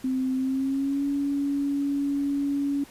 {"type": "tone with pitch glide", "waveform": "sine", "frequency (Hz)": [260, 281.9], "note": ["C4", "C#4"], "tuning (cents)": [-11, 29], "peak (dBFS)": -23, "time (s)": [0.04, 2.84], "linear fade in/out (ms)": 5, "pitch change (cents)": 140, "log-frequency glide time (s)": [0.36, 1.05], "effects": ["pink hiss -50 dBFS RMS until 2.9 s", "resampled to 32000 Hz"]}